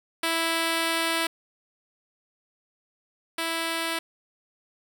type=tone pair in turn; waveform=5% pulse; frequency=329.6 / 329.6 Hz; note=E4 / E4; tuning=0 / 0 cents; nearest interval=unison; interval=0 cents; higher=neither; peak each=-12 / -15 dBFS; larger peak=first; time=0.23-1.27 / 3.38-3.99 s; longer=first; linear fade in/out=5 ms; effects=none